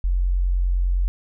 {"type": "tone", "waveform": "sine", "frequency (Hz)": 44.93, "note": "F1", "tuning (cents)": 50, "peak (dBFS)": -17, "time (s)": [0.04, 1.08], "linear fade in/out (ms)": 0, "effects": []}